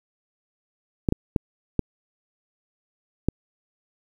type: clicks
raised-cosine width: 3 ms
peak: -7 dBFS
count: 5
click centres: 1.088 / 1.124 / 1.362 / 1.793 / 3.286 s
effects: 8-bit